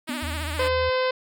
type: tone with vibrato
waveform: 5% pulse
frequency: 302.8 Hz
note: D#4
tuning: 47 cents flat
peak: -19 dBFS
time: 0.07-0.69 s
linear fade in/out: 20 ms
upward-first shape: triangle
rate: 15 Hz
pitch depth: 120 cents each way
type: tone with exponential decay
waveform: sine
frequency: 248.9 Hz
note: B3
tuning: 14 cents sharp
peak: -27 dBFS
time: 0.09-0.78 s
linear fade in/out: 2 ms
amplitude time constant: 150 ms
type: tone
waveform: sine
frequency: 79.3 Hz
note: D#2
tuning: 33 cents sharp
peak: -29 dBFS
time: 0.22-0.9 s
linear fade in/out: 10 ms
type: harmonic tone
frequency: 513 Hz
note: C5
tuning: 34 cents flat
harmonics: 1 / 2 / 3 / 4 / 5 / 6 / 7 / 8 / 9 / 10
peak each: -22 / -28 / -32 / -34 / -36 / -38 / -39 / -40 / -41 / -42 dBFS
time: 0.59-1.11 s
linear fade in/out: 5 ms
effects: none